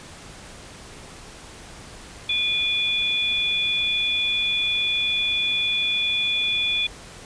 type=tone pair together; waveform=sine; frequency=2435 / 3444 Hz; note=D#7 / A7; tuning=-38 / -38 cents; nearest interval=tritone; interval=600 cents; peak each=-24 / -22 dBFS; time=2.29-6.87 s; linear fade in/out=5 ms; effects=pink hiss -42 dBFS RMS until 7.25 s + resampled to 22050 Hz